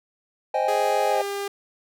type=chord; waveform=triangle; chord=Ab major seventh; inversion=first; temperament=equal; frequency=523.3 / 622.3 / 784 / 830.6 Hz; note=C5 / Eb5 / G5 / Ab5; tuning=0 / 0 / 0 / 0 cents; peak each=-24 dBFS; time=0.54-1.22 s; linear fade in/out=5 ms
type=tone with pitch glide; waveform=sawtooth; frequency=415.3 to 400.7 Hz; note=G#4 to G4; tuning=0 to +38 cents; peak=-23 dBFS; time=0.68-1.48 s; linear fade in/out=5 ms; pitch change=-62 cents; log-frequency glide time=1.1-1.21 s
effects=none